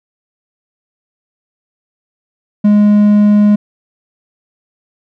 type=tone; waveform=triangle; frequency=207.7 Hz; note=G#3; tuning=in tune; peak=-3 dBFS; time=2.64-3.56 s; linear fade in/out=10 ms; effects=none